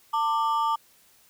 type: ring-modulated tone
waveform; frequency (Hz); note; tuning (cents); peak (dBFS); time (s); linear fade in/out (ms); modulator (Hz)
triangle; 1040; C6; -11; -17; 0.13-0.76; 10; 141
effects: white hiss -59 dBFS RMS until 1.29 s